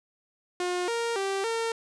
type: tone with pitch steps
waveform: sawtooth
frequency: 358 / 465.7 / 390.5 / 456.3 Hz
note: F4 / A#4 / G4 / A#4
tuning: +43 / -2 / -7 / -37 cents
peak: -23 dBFS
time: 0.6-1.72 s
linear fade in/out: 2 ms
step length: 280 ms
effects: resampled to 22050 Hz + 10-bit